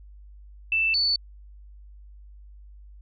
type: tone pair in turn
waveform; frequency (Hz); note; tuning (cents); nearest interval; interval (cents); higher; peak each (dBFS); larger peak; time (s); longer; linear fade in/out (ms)
sine; 2654 / 4475; E7 / C#8; +11 / +16; major sixth; 905; second; -20; neither; 0.72-0.94 / 0.94-1.16; neither; 2
effects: added 50 Hz sine -44 dBFS peak until 3.01 s